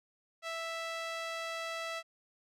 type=tone with band-pass filter; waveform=sawtooth; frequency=659.3 Hz; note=E5; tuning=in tune; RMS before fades=-39 dBFS; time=0.42-2.03 s; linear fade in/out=50 ms; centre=2400 Hz; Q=0.65; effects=none